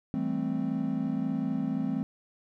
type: chord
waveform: triangle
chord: A minor seventh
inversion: second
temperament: equal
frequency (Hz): 164.81 / 196 / 220 / 261.6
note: E3 / G3 / A3 / C4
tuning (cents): 0 / 0 / 0 / 0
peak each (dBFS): -33 / -33 / -31 / -29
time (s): 0.14-2.03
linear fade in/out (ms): 0
effects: none